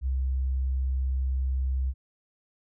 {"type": "tone", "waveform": "sine", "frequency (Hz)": 65.41, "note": "C2", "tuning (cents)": 0, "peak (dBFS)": -24, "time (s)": [0.01, 1.94], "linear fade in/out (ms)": 50, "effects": []}